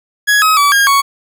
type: tone with pitch steps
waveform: 40% pulse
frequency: 1672 / 1272 / 1147 / 1625 / 1114 Hz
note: G#6 / D#6 / D6 / G#6 / C#6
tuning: +11 / +38 / -41 / -38 / +8 cents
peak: -7 dBFS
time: 0.27-1.02 s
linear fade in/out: 20 ms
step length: 150 ms
effects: none